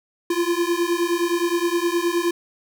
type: beating tone pair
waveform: square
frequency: 340 / 349.6 Hz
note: F4 / F4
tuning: -46 / +2 cents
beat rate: 9.6 Hz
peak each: -23 dBFS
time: 0.3-2.31 s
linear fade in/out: 5 ms
effects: 9-bit